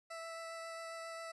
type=tone with vibrato; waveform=20% pulse; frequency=659.3 Hz; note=E5; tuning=in tune; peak=-39 dBFS; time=0.1-1.32 s; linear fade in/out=10 ms; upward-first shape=triangle; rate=7.4 Hz; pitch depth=10 cents each way; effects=resampled to 24000 Hz